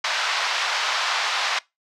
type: band-pass noise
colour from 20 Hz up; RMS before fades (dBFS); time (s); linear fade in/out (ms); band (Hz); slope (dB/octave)
pink; -24; 0.04-1.59; 5; 820 to 5300; 24
effects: noise-tail reverb RT60 0.2 s tail -22 dB re dry